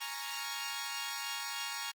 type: chord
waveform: 10% pulse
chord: Bb minor seventh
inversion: third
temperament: equal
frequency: 830.6 / 932.3 / 1108.7 / 1396.9 Hz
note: Ab5 / Bb5 / Db6 / F6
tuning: 0 / 0 / 0 / 0 cents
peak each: -36 / -33 / -34 / -35 dBFS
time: 0-1.92 s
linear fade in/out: 20 ms
effects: Opus 24 kbps